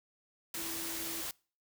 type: tone in noise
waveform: sine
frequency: 330.6 Hz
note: E4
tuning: 5 cents sharp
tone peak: -45 dBFS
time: 0.57-1.22 s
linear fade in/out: 2 ms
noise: white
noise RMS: -39 dBFS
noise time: 0.54-1.31 s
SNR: -9 dB
effects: noise-tail reverb RT60 0.4 s tail -25 dB re dry